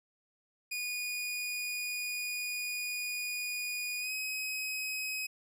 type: tone with pitch glide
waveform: sawtooth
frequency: 2458 to 2534 Hz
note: D#7 to D#7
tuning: -22 to +31 cents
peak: -31 dBFS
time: 0.71-5.27 s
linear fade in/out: 10 ms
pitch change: +53 cents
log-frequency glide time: 3.99-4.12 s
effects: none